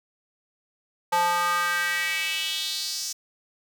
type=tone with high-pass filter sweep; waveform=square; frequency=174.61 Hz; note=F3; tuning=in tune; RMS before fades=-26 dBFS; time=1.12-3.13 s; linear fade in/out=10 ms; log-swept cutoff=810 to 5900 Hz; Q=3.5; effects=none